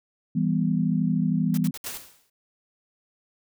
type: chord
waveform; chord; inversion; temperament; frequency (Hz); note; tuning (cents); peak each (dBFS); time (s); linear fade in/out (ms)
sine; E minor; none; just; 164.81 / 197.78 / 247.2; E3 / G3 / B3; 0 / +16 / +2; -24 / -25 / -26; 0.35-1.71; 10
type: noise bursts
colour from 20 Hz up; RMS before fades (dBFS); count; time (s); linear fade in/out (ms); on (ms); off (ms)
white; -37; 5; 1.54-1.975; 2; 35; 65
type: noise with exponential decay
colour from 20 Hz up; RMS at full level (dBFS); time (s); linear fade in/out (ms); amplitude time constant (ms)
white; -31; 1.86-2.3; 5; 95
effects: none